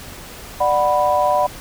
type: chord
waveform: sine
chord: B minor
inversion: first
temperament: just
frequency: 592.7 / 740.8 / 987.8 Hz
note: D5 / F#5 / B5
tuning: +16 / +2 / 0 cents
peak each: -18 dBFS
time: 0.6-1.47 s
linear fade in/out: 10 ms
effects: pink hiss -36 dBFS RMS until 1.6 s